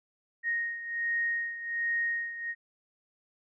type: beating tone pair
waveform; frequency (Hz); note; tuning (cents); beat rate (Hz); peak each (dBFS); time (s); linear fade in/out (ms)
sine; 1864.7 / 1866; A#6 / A#6; 0 / +1; 1.3; -30 / -35; 0.43-2.55; 50
effects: none